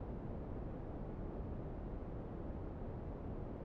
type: low-pass noise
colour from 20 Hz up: pink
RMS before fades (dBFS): -45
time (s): 0-3.64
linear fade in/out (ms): 5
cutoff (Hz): 550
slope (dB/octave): 12
effects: none